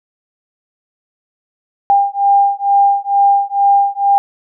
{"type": "beating tone pair", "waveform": "sine", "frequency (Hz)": [799, 801.2], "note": ["G5", "G5"], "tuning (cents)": [33, 38], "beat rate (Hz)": 2.2, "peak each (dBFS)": -12, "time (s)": [1.9, 4.18], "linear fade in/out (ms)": 0, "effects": []}